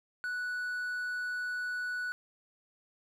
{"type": "tone", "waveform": "triangle", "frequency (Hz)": 1478, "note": "F#6", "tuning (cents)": -2, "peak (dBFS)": -31, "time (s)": [0.24, 2.12], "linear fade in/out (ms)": 0, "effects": []}